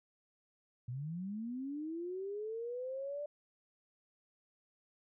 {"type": "linear sweep", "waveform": "sine", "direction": "up", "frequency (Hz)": [116.54, 593], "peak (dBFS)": -38, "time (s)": [0.88, 3.26], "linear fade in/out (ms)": 5, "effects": []}